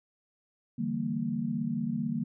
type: chord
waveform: sine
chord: E half-diminished seventh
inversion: third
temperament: equal with one note detuned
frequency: 146.83 / 164.81 / 196 / 231.7 Hz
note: D3 / E3 / G3 / Bb3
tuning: 0 / 0 / 0 / -10 cents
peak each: -37 / -37 / -35 / -31 dBFS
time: 0.78-2.24 s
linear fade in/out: 10 ms
effects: none